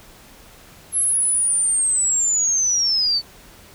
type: linear sweep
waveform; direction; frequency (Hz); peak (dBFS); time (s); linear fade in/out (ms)
sine; down; 11100 to 4435; -16; 0.92-3.22; 50
effects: pink hiss -46 dBFS RMS until 3.74 s